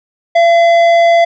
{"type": "tone with tanh clipping", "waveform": "sine", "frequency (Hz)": 679, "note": "F5", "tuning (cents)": -49, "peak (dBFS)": -7, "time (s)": [0.35, 1.25], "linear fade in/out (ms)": 10, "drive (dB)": 11, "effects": []}